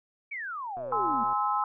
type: exponential sweep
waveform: sine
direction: down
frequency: 2349 to 217 Hz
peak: -33 dBFS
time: 0.31-1.24 s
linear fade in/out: 10 ms
type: click train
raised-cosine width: 1 ms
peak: -32 dBFS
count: 71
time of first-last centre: 0.77-1.33 s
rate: 125 Hz
type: chord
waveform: sine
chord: Ab augmented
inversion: none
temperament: just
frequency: 830.6 / 1038.3 / 1297.8 Hz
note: Ab5 / C6 / E6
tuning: 0 / -14 / -27 cents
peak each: -29 dBFS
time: 0.92-1.64 s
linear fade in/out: 2 ms
effects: none